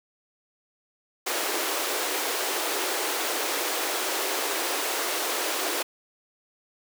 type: high-pass noise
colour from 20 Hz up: pink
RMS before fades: -28 dBFS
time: 1.26-5.83 s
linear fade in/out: 10 ms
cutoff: 320 Hz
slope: 48 dB/octave
effects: none